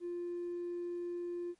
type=tone with hard clipping; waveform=sine; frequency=349.2 Hz; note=F4; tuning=in tune; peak=-37 dBFS; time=0-1.55 s; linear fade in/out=50 ms; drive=1 dB; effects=pink hiss -73 dBFS RMS until 1.59 s + MP3 48 kbps